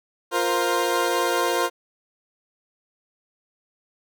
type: chord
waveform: 20% pulse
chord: F suspended fourth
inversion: none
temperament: equal with one note detuned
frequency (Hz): 350.4 / 466.2 / 523.3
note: F4 / Bb4 / C5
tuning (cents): +6 / 0 / 0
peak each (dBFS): -20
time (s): 0.31-1.7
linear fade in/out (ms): 50
effects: none